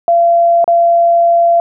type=tone with dropouts; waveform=sine; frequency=683 Hz; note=F5; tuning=39 cents flat; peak=-6 dBFS; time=0.08-1.6 s; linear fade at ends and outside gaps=1 ms; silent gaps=0.643-0.678 s; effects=none